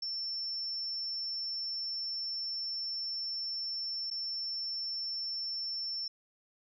sine tone with dropouts, 5390 Hz, E8, 38 cents sharp, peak -34 dBFS, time 0.02-6.08 s, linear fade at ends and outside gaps 5 ms, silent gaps 4.103-4.11 s, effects none

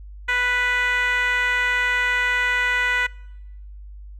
10% pulse tone with band-pass filter, 493.9 Hz, B4, in tune, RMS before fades -21 dBFS, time 0.28-3.07 s, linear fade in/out 10 ms, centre 1800 Hz, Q 2.7, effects noise-tail reverb RT60 1.0 s tail -25 dB re dry + added 50 Hz sine -36 dBFS peak until 4.19 s

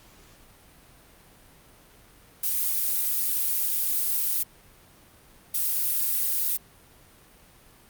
violet noise bursts at uneven times, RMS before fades -25 dBFS, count 2, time 2.43-4.43 / 5.54-6.57 s, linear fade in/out 5 ms, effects pink hiss -54 dBFS RMS until 7.89 s + Opus 48 kbps

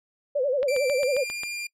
sine tone with vibrato, 540 Hz, C#5, 45 cents flat, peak -21 dBFS, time 0.35-1.24 s, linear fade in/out 10 ms, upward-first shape sine, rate 11 Hz, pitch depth 150 cents each way
click train, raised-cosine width 0.3 ms, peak -20 dBFS, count 7, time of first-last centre 0.63-1.434 s, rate 7.46 Hz
sawtooth tone with pitch glide, 2349 to 2398 Hz, D7 to D7, 0 to +36 cents, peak -27 dBFS, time 0.68-1.67 s, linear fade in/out 5 ms, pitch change +36 cents, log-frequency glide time 0.95-1.21 s
effects noise-tail reverb RT60 0.1 s tail -23 dB re dry + low-pass 11000 Hz 12 dB/octave

